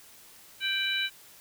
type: harmonic tone with a mistuned harmonic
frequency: 784 Hz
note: G5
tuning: in tune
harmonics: 2 / 3 / 4 / 5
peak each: -32 / -32 / -32 / -32 dBFS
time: 0.6-1.1 s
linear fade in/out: 50 ms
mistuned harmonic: 4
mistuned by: -81 cents
effects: white hiss -53 dBFS RMS until 1.4 s